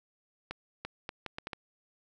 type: accelerating click train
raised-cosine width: 0.3 ms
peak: -21 dBFS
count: 7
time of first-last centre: 0.51-1.532 s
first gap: 340 ms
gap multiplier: 0.71
effects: none